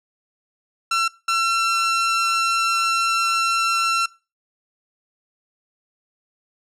sawtooth tone pair in turn, 1351 / 1351 Hz, E6 / E6, +42 / +42 cents, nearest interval unison, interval 0 cents, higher neither, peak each -14 dBFS, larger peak neither, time 0.91-1.08 / 1.28-4.06 s, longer second, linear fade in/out 5 ms, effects noise-tail reverb RT60 0.3 s tail -21 dB re dry + low-pass 8000 Hz 12 dB/octave

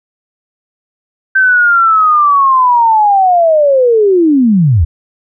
sine linear sweep, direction down, 1556 to 69.3 Hz, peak -5 dBFS, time 1.35-4.85 s, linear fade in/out 10 ms, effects none

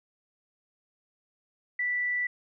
sine tone, 1969 Hz, B6, 6 cents flat, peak -26 dBFS, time 1.79-2.27 s, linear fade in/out 5 ms, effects none

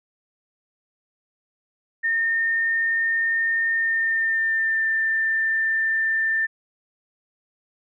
sine tone with pitch glide, 1823 to 1787.5 Hz, A#6 to A6, -39 to +27 cents, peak -19 dBFS, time 2.03-6.47 s, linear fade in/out 20 ms, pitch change -34 cents, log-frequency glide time 3.74-4.86 s, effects none

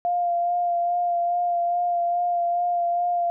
sine tone with vibrato, 698.5 Hz, F5, in tune, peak -20 dBFS, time 0.05-3.3 s, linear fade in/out 0 ms, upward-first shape sine, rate 2.4 Hz, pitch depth 19 cents each way, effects none

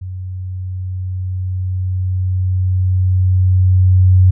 sine tone with level ramp, 92.5 Hz, F#2, in tune, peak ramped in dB -23 to -5 dBFS, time 0.01-4.31 s, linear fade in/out 10 ms, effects none

